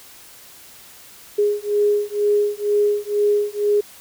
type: beating tone pair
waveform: sine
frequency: 412.8 / 414.9 Hz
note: G#4 / G#4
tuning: -10 / -2 cents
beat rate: 2.1 Hz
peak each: -19 dBFS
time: 1.38-3.81 s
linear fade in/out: 10 ms
effects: white hiss -44 dBFS RMS until 4 s